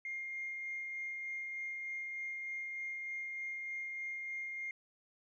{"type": "tone with tremolo", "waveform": "sine", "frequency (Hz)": 2121, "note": "C7", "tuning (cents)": 23, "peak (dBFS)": -37, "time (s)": [0.05, 4.71], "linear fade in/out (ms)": 2, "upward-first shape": "sine", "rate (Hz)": 3.3, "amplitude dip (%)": 25, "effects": ["tanh soft clip ceiling -33 dBFS"]}